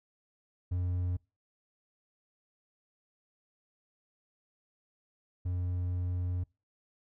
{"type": "tone pair in turn", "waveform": "triangle", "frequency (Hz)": [89.5, 89.5], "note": ["F2", "F2"], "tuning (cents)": [43, 43], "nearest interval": "unison", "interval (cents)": 0, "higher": "neither", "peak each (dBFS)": [-27, -28], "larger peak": "first", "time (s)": [[0.71, 1.17], [5.45, 6.44]], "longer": "second", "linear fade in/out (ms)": 10, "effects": ["noise-tail reverb RT60 0.3 s tail -26 dB re dry"]}